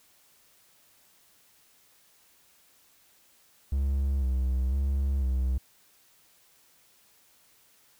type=tone with vibrato; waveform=triangle; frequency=66.4 Hz; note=C2; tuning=26 cents sharp; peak=-22 dBFS; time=3.72-5.58 s; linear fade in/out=5 ms; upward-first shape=square; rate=1 Hz; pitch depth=54 cents each way; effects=white hiss -62 dBFS RMS until 7.99 s